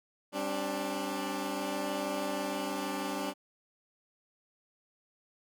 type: chord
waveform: 15% pulse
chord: G suspended fourth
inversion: none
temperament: equal with one note detuned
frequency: 196 / 267.4 / 293.7 Hz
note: G3 / C4 / D4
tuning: 0 / +38 / 0 cents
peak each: -32 / -32 / -29 dBFS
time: 0.32-3.34 s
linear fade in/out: 50 ms
effects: none